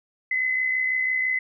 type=tone with amplitude modulation; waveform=sine; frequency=2031 Hz; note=B6; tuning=48 cents sharp; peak=-19 dBFS; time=0.31-1.39 s; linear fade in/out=5 ms; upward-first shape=sine; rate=66 Hz; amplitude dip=45%; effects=none